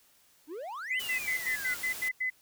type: exponential two-way sweep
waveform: triangle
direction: up then down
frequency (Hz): 280 to 3084 to 1370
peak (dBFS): -35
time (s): 0.47-1.78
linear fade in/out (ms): 50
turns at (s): 0.98
type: tone bursts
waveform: sine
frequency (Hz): 2022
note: B6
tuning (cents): +40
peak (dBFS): -28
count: 8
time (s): 0.9-2.302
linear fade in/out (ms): 10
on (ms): 100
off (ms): 86
type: noise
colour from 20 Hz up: white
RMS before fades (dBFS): -41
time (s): 0.99-2.09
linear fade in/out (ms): 10
effects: white hiss -64 dBFS RMS until 2.41 s